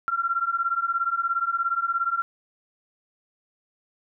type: beating tone pair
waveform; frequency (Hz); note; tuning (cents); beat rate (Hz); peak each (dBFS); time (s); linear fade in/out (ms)
sine; 1360 / 1377; F6 / F6; -46 / -25; 17; -26 / -25; 0.08-2.22; 0
effects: none